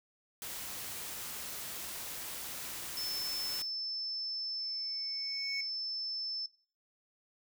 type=noise; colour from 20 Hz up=white; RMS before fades=-42 dBFS; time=0.42-3.62 s; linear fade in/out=0 ms
type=tone; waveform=sine; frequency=5280 Hz; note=E8; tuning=2 cents sharp; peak=-36 dBFS; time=2.97-6.46 s; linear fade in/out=2 ms
type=tone with exponential growth; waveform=triangle; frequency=2217 Hz; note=C#7; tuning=in tune; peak=-33 dBFS; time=4.59-5.61 s; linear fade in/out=5 ms; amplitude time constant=220 ms
effects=noise-tail reverb RT60 0.4 s tail -18 dB re dry